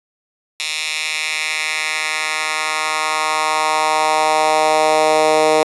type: tone with high-pass filter sweep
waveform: 10% pulse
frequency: 155.56 Hz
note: D#3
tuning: in tune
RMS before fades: -17 dBFS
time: 0.6-5.63 s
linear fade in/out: 0 ms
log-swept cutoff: 3000 to 490 Hz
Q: 1.8
effects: resampled to 24000 Hz